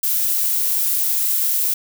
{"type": "noise", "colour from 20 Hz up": "violet", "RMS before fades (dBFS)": -19, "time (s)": [0.03, 1.74], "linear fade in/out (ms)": 5, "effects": []}